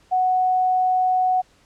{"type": "tone", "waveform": "sine", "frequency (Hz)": 740, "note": "F#5", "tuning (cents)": 0, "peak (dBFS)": -16, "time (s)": [0.11, 1.42], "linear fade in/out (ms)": 20, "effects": ["pink hiss -57 dBFS RMS until 1.65 s", "low-pass 8000 Hz 12 dB/octave"]}